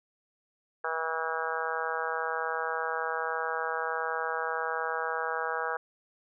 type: harmonic tone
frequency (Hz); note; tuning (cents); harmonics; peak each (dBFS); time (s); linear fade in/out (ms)
161.7; E3; -33; 3 / 4 / 5 / 6 / 7 / 8 / 9 / 10; -36 / -40 / -37 / -39 / -38 / -37 / -37 / -37; 0.84-5.77; 5
effects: none